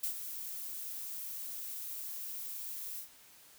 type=noise with ADSR envelope; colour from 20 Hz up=violet; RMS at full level=-33 dBFS; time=0.03-3.09 s; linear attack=7 ms; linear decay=95 ms; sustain=-9 dB; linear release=110 ms; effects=white hiss -59 dBFS RMS until 3.58 s